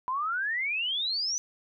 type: exponential sweep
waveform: sine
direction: up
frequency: 987.8 to 6080 Hz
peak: -27 dBFS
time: 0.08-1.38 s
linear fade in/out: 0 ms
effects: none